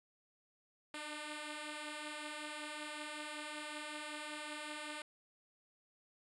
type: beating tone pair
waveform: 5% pulse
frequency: 296.9 / 302.2 Hz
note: D4 / D4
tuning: +19 / +50 cents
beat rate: 5.3 Hz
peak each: -38 / -33 dBFS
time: 0.94-5.02 s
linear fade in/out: 2 ms
effects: resampled to 24000 Hz